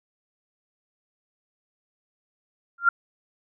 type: tone with exponential growth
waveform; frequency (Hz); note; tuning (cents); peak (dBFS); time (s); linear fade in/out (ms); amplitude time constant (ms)
sine; 1389; F6; -10; -10; 2.78-2.89; 5; 22
effects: none